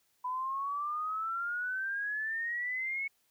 sine exponential sweep, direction up, 993 to 2217 Hz, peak -32 dBFS, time 0.24-3.08 s, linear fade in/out 10 ms, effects white hiss -73 dBFS RMS until 3.3 s

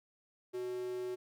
square tone with high-pass filter, 123.47 Hz, B2, in tune, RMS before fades -39 dBFS, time 0.53-1.16 s, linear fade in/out 20 ms, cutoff 380 Hz, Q 6.7, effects none

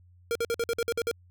square tone bursts, 466.2 Hz, A#4, in tune, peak -26 dBFS, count 9, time 0.31-1.113 s, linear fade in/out 0 ms, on 43 ms, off 52 ms, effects added 89 Hz sine -54 dBFS peak until 1.3 s

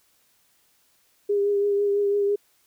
sine tone with vibrato, 405.2 Hz, G#4, 43 cents flat, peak -19 dBFS, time 1.29-2.36 s, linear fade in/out 10 ms, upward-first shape triangle, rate 6 Hz, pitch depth 26 cents each way, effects white hiss -64 dBFS RMS until 2.66 s

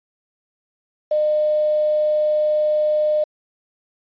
sine tone with quantisation, 607 Hz, D#5, 43 cents flat, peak -15 dBFS, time 1.11-3.24 s, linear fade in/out 5 ms, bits 7, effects resampled to 11025 Hz

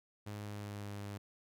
sawtooth tone with pitch glide, 103.83 to 101.52 Hz, G#2 to G#2, 0 to -39 cents, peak -38 dBFS, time 0.26-1.18 s, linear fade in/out 10 ms, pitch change -39 cents, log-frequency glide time 0.4-0.99 s, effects none

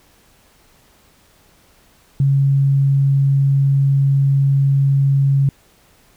sine tone, 138 Hz, C#3, 7 cents flat, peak -11 dBFS, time 2.2-5.49 s, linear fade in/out 2 ms, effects pink hiss -53 dBFS RMS until 6.16 s

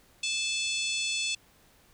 harmonic tone with a mistuned harmonic, 873 Hz, A5, 14 cents flat, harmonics 3 / 4 / 5 / 6 / 7 / 8 / 9 / 10, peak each -32 / -33 / -37 / -41 / -40 / -41 / -39 / -44 dBFS, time 0.23-1.35 s, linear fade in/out 5 ms, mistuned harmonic 4, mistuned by -18 cents, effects pink hiss -61 dBFS RMS until 1.93 s

